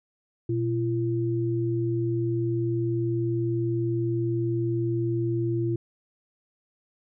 sine tone pair together, 120.05 / 340 Hz, B2 / F4, -49 / -46 cents, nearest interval octave + tritone, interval 1803 cents, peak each -26 dBFS, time 0.49-5.76 s, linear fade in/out 5 ms, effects none

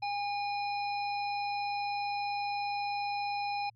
harmonic tone with a mistuned harmonic, 815 Hz, G#5, 33 cents flat, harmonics 1 / 3 / 5 / 6, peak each -32 / -40 / -45 / -47 dBFS, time 0.02-3.7 s, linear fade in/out 10 ms, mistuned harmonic 6, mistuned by +100 cents, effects added 113 Hz sine -62 dBFS peak until 3.75 s

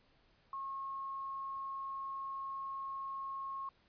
sine tone, 1085 Hz, C#6, 37 cents flat, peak -39 dBFS, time 0.53-3.69 s, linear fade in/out 2 ms, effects pink hiss -70 dBFS RMS until 3.88 s + resampled to 11025 Hz

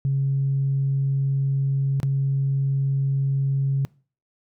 sine tone with dropouts, 136.9 Hz, C#3, 21 cents flat, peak -18 dBFS, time 0.05-3.85 s, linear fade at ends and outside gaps 0 ms, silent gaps 2.001-2.031 s, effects noise-tail reverb RT60 0.4 s tail -24 dB re dry + tanh soft clip ceiling -14 dBFS

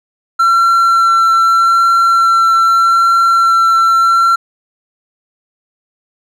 triangle tone with vibrato, 1354 Hz, E6, 46 cents sharp, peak -5 dBFS, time 0.39-4.36 s, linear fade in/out 10 ms, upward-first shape sine, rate 0.81 Hz, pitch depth 9 cents each way, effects none

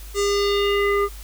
square tone with low-pass filter sweep, 404.5 Hz, G#4, 46 cents flat, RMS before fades -20 dBFS, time 0.14-1.09 s, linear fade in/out 50 ms, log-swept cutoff 8000 to 1400 Hz, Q 2.8, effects added 50 Hz sine -35 dBFS peak until 1.23 s + white hiss -44 dBFS RMS until 1.23 s

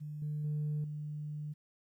sine tone with level steps, 150 Hz, D3, 37 cents sharp, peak -39 / -33 / -30 / -37 dBFS, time 0-1.54 s, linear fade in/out 20 ms, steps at 0.22 / 0.44 / 0.84 s, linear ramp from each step 2 ms, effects tanh soft clip ceiling -30 dBFS + 12-bit

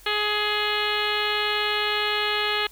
harmonic tone, 419.3 Hz, G#4, 17 cents sharp, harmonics 1 / 2 / 3 / 4 / 5 / 6 / 7 / 8 / 9 / 10, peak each -30 / -32 / -30 / -30 / -31 / -32 / -30 / -31 / -36 / -34 dBFS, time 0.06-2.67 s, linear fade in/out 5 ms, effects added 46 Hz sine -51 dBFS peak until 2.71 s + white hiss -51 dBFS RMS until 2.71 s

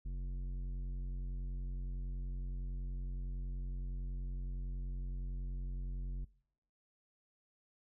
sine tone with tanh clipping, 45.38 Hz, F#1, 33 cents flat, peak -39 dBFS, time 0.05-6.25 s, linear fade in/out 10 ms, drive 11 dB, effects noise-tail reverb RT60 0.8 s tail -25 dB re dry

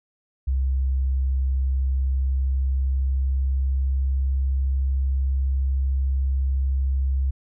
sine tone with pitch glide, 66 to 66.84 Hz, C2 to C2, +16 to +38 cents, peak -19 dBFS, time 0.47-7.31 s, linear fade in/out 10 ms, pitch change +22 cents, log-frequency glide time 1.5-4.43 s, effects none

